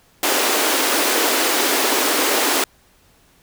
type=high-pass noise; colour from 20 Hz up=pink; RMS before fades=-18 dBFS; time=0.23-2.64 s; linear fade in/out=2 ms; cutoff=270 Hz; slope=48 dB/octave; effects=pink hiss -55 dBFS RMS until 3.42 s